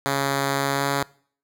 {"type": "tone with pitch glide", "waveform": "5% pulse", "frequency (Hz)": [138.59, 139.96], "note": ["C#3", "C#3"], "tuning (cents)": [0, 17], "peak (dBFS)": -10, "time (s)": [0.06, 1.03], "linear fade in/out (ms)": 0, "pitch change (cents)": 17, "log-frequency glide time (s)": [0.71, 0.86], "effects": ["noise-tail reverb RT60 0.5 s tail -22 dB re dry"]}